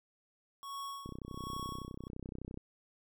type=tone with tremolo; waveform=square; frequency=1108.7 Hz; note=C#6; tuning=in tune; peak=-40 dBFS; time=0.63-2.08 s; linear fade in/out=0 ms; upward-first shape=sine; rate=1.3 Hz; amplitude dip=100%
type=click train; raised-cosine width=3 ms; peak=-30 dBFS; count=49; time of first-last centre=1.06-2.574 s; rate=31.7 Hz
effects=none